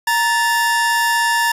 45% pulse tone pair together, 932.3 / 1747.8 Hz, A#5 / A6, 0 / -12 cents, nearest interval major seventh, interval 1088 cents, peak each -17 dBFS, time 0.07-1.52 s, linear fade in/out 5 ms, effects resampled to 32000 Hz + 8-bit

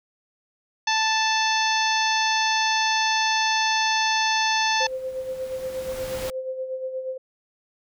harmonic tone, 880 Hz, A5, in tune, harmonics 1 / 2 / 3 / 4 / 5 / 6 / 7, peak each -23 / -26 / -28 / -29 / -30 / -31 / -31 dBFS, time 0.87-4.87 s, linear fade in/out 5 ms
pink noise with exponential growth, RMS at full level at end -33 dBFS, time 3.72-6.3 s, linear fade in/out 0 ms, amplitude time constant 560 ms
sine tone with tremolo, 520 Hz, C5, 11 cents flat, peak -25 dBFS, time 4.8-7.18 s, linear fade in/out 10 ms, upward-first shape sine, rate 8.4 Hz, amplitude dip 55%
effects none

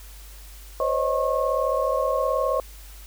sine tone cluster, 512 / 551 / 626 / 1086 Hz, C5 / C#5 / D#5 / C#6, -38 / -11 / +10 / -36 cents, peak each -26 dBFS, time 0.8-2.6 s, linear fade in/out 2 ms, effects added 50 Hz sine -41 dBFS peak until 3.06 s + white hiss -48 dBFS RMS until 3.06 s

